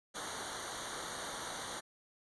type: noise with comb filter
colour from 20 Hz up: pink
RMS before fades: -42 dBFS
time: 0.14-1.81 s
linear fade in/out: 20 ms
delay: 0.39 ms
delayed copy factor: -0.9
effects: resampled to 24000 Hz